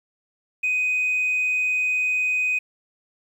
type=tone; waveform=sine; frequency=2502 Hz; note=D#7; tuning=9 cents sharp; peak=-18 dBFS; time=0.63-2.59 s; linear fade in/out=10 ms; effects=tanh soft clip ceiling -17 dBFS + 9-bit